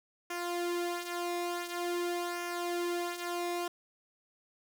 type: tone with flanger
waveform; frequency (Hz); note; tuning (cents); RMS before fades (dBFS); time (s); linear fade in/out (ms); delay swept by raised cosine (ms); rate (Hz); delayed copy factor
sawtooth; 349.2; F4; 0; -35; 0.3-3.68; 5; 0.24 to 3.54; 0.47; -0.6
effects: none